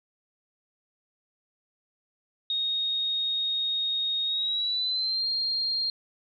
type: tone with pitch glide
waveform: sine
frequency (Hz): 3729 to 4210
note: A#7 to C8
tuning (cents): 0 to +10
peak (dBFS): -25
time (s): 2.5-5.9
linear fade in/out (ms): 2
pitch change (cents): +210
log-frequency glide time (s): 4.25-5.26
effects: none